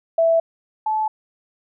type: tone pair in turn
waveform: sine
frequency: 660 / 866.5 Hz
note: E5 / A5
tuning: +2 / -27 cents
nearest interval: perfect fourth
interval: 471 cents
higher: second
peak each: -13 / -18 dBFS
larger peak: first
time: 0.18-0.4 / 0.86-1.08 s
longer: neither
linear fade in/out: 5 ms
effects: none